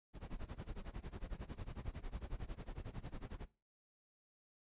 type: noise with tremolo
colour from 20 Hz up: brown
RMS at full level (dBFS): -43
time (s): 0.13-3.47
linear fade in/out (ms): 50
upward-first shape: sine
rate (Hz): 11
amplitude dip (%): 95
effects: noise-tail reverb RT60 0.3 s tail -18 dB re dry + resampled to 8000 Hz